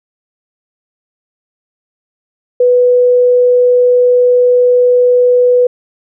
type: tone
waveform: sine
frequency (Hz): 493.9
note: B4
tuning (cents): 0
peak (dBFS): -5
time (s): 2.6-5.67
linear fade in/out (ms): 5
effects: none